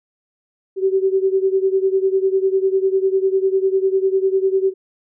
sine beating tone pair, 380.8 / 390.8 Hz, F#4 / G4, +50 / -5 cents, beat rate 10 Hz, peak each -16 / -19 dBFS, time 0.76-4.74 s, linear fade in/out 50 ms, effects none

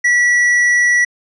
sine tone with tanh clipping, 1944 Hz, B6, 28 cents flat, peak -11 dBFS, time 0.04-1.05 s, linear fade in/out 10 ms, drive 8 dB, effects low-pass 9000 Hz 12 dB/octave

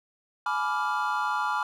triangle chord, G# diminished seventh, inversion none, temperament equal with one note detuned, 847.6 / 987.8 / 1174.7 / 1396.9 Hz, G#5 / B5 / D6 / F6, +35 / 0 / 0 / 0 cents, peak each -29 dBFS, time 0.46-1.63 s, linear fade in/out 2 ms, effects none

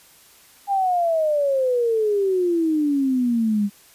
sine exponential sweep, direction down, 811 to 199 Hz, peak -17 dBFS, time 0.67-3.7 s, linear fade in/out 50 ms, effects white hiss -51 dBFS RMS until 3.94 s + resampled to 32000 Hz

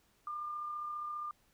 sine tone with amplitude modulation, 1200 Hz, D6, 37 cents sharp, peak -36 dBFS, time 0.27-1.31 s, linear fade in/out 2 ms, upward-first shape sine, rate 34.9 Hz, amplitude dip 30%, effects pink hiss -71 dBFS RMS until 1.53 s

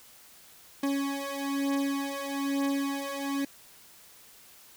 40% pulse beating tone pair, 277.2 / 278.3 Hz, C#4 / C#4, 0 / +7 cents, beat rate 1.1 Hz, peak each -31 / -30 dBFS, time 0.83-3.45 s, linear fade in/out 5 ms, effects white hiss -54 dBFS RMS until 4.76 s

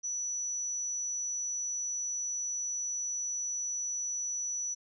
sine tone, 5920 Hz, F#8, in tune, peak -32 dBFS, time 0.03-4.75 s, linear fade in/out 20 ms, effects none

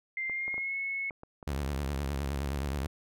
sine tone with pitch glide, 2093 to 2193 Hz, C7 to C#7, 0 to -19 cents, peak -31 dBFS, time 0.17-1.1 s, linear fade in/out 2 ms, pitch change +81 cents, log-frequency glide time 0.27-0.76 s
clicks, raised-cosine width 1 ms, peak -31 dBFS, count 7, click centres 0.297 / 0.48 / 0.542 / 0.58 / 1.108 / 1.234 / 1.428 s
sawtooth tone with vibrato, 70 Hz, C#2, 18 cents sharp, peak -27 dBFS, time 1.47-2.87 s, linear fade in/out 5 ms, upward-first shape sine, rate 9.6 Hz, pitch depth 120 cents each way
effects none

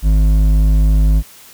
triangle tone with hard clipping, 51.91 Hz, G#1, in tune, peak -10 dBFS, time 0.02-1.23 s, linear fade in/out 50 ms, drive 12 dB, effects white hiss -41 dBFS RMS until 1.53 s

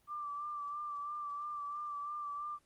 sine tone with vibrato, 1174.7 Hz, D6, in tune, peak -38 dBFS, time 0.07-2.59 s, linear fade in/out 50 ms, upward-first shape sine, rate 3 Hz, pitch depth 32 cents each way, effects pink hiss -72 dBFS RMS until 2.65 s + Opus 24 kbps

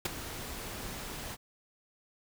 pink noise with ADSR envelope, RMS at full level -28 dBFS, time 0.05-1.37 s, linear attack 6 ms, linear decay 16 ms, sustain -13 dB, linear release 37 ms, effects none

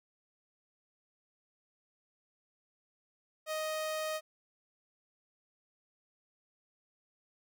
sawtooth tone, 624 Hz, D#5, 5 cents sharp, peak -30 dBFS, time 3.46-4.21 s, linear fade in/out 50 ms, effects none

